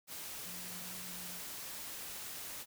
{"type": "tone in noise", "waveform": "sine", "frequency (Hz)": 180, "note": "F#3", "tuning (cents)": -47, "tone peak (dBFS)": -53, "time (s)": [0.44, 1.42], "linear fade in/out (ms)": 50, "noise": "white", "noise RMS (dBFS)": -45, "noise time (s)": [0.07, 2.66], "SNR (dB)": -11, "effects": []}